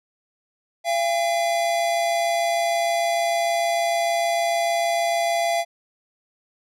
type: tone pair together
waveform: square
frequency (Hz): 680.4 / 807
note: F5 / G#5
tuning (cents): -45 / -50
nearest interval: minor third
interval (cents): 295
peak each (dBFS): -21 / -28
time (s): 0.84-5.65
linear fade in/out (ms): 50
effects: low-pass 11000 Hz 12 dB/octave